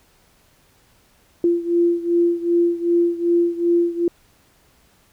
sine beating tone pair, 342.9 / 345.5 Hz, F4 / F4, -32 / -19 cents, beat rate 2.6 Hz, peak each -17 / -20 dBFS, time 1.44-4.08 s, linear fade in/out 2 ms, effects pink hiss -57 dBFS RMS until 5.12 s

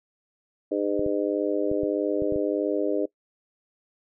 harmonic tone, 101.6 Hz, G#2, 38 cents flat, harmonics 3 / 4 / 5 / 6, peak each -27 / -28 / -29 / -30 dBFS, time 0.71-3.06 s, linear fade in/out 10 ms
clicks, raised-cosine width 3 ms, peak -22 dBFS, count 7, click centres 0.994 / 1.063 / 1.715 / 1.834 / 2.221 / 2.323 / 2.36 s
effects noise-tail reverb RT60 0.1 s tail -21 dB re dry

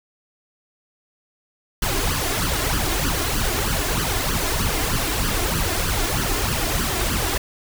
pink noise with flanger, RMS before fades -22 dBFS, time 1.82-7.38 s, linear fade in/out 5 ms, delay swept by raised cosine 0.64 to 2.94 ms, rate 3.2 Hz, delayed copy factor +0.75, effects none

